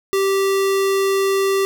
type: tone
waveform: square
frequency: 390 Hz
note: G4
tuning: 9 cents flat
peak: -16 dBFS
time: 0.13-1.65 s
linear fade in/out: 0 ms
effects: none